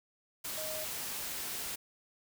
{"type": "tone in noise", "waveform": "sine", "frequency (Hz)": 624, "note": "D#5", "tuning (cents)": 5, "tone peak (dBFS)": -41, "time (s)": [0.57, 0.85], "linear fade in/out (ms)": 10, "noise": "white", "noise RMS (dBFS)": -39, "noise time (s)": [0.44, 1.76], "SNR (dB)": -5, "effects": []}